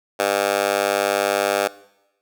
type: tone with high-pass filter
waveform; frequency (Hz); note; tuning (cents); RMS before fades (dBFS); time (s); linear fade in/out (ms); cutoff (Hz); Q
10% pulse; 100; G2; +35; -20; 0.19-1.68; 10; 610; 1.6
effects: noise-tail reverb RT60 0.9 s tail -20 dB re dry